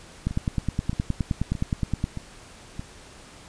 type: two click trains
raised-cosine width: 5 ms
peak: -19 / -11 dBFS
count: 5 / 18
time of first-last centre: 0.31-2.794 / 0.27-2.041 s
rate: 1.61 / 9.6 Hz
effects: pink hiss -47 dBFS RMS until 3.48 s + resampled to 22050 Hz